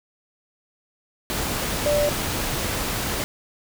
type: tone in noise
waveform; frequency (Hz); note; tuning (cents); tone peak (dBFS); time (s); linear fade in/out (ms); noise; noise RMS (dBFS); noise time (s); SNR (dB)
sine; 587.3; D5; 0; -18; 1.86-2.09; 0; pink; -26; 1.3-3.24; +5
effects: none